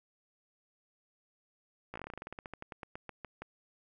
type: slowing click train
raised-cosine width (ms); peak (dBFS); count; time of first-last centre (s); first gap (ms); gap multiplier
0.5; -27; 23; 1.94-3.42; 16; 1.12
effects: none